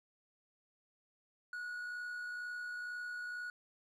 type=tone with amplitude modulation; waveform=triangle; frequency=1459 Hz; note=F#6; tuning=25 cents flat; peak=-37 dBFS; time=1.53-3.5 s; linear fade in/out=2 ms; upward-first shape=sine; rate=62.1 Hz; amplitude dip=30%; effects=resampled to 32000 Hz